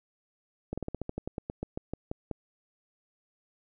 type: slowing click train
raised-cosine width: 2 ms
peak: -20 dBFS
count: 16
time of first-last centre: 0.73-2.313 s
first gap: 46 ms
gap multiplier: 1.11
effects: none